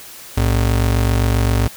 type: ring-modulated tone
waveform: square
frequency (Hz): 84.2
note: E2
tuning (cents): +37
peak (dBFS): -11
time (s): 0.37-1.68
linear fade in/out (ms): 5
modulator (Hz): 23.8
effects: white hiss -37 dBFS RMS until 1.76 s